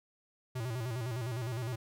square tone with vibrato, 120 Hz, B2, 49 cents flat, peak -35 dBFS, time 0.55-1.76 s, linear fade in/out 10 ms, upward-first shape square, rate 9.8 Hz, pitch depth 110 cents each way, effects none

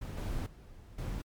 brown noise with level steps, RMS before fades -39 / -35 / -52 / -37 dBFS, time 0.01-1.22 s, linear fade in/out 10 ms, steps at 0.17 / 0.46 / 0.98 s, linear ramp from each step 5 ms, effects MP3 96 kbps

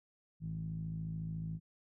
10% pulse tone with low-pass filter, 54 Hz, A1, 32 cents flat, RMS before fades -40 dBFS, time 0.4-1.6 s, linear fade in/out 50 ms, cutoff 150 Hz, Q 7.6, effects none

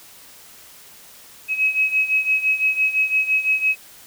sine beating tone pair, 2553 / 2558.9 Hz, D#7 / D#7, +44 / +48 cents, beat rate 5.9 Hz, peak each -18 / -22 dBFS, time 1.48-3.76 s, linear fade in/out 50 ms, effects white hiss -45 dBFS RMS until 4.06 s

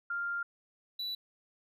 sine / triangle tone pair in turn, 1396.9 / 3951 Hz, F6 / B7, 0 / 0 cents, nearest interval octave + tritone, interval 1800 cents, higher second, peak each -32 / -33 dBFS, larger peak first, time 0.1-0.43 / 0.99-1.15 s, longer first, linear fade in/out 5 ms, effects none

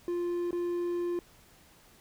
triangle tone with dropouts, 349.2 Hz, F4, in tune, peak -27 dBFS, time 0.08-1.19 s, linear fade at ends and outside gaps 1 ms, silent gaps 0.508-0.529 s, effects pink hiss -59 dBFS RMS until 2 s

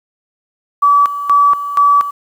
sine tone with tremolo, 1148 Hz, D6, 40 cents flat, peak -6 dBFS, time 0.82-2.11 s, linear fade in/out 10 ms, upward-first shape square, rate 2.1 Hz, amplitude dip 75%, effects 7-bit

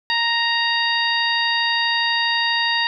harmonic tone, 932.3 Hz, A#5, in tune, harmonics 1 / 2 / 3 / 4 / 5, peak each -24 / -21 / -25 / -24 / -26 dBFS, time 0.1-2.87 s, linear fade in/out 0 ms, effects none

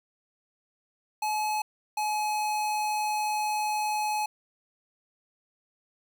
square tone pair in turn, 853 / 848.3 Hz, G#5 / G#5, +46 / +36 cents, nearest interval unison, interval 10 cents, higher first, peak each -27 dBFS, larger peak neither, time 1.22-1.62 / 1.97-4.26 s, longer second, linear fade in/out 5 ms, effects 10-bit

